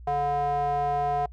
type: tone with band-pass filter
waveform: square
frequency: 144.3 Hz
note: D3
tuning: 30 cents flat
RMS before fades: -26 dBFS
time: 0.07-1.26 s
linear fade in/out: 5 ms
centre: 730 Hz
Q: 4.4
effects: noise-tail reverb RT60 0.1 s tail -26 dB re dry + added 60 Hz sine -41 dBFS peak until 1.32 s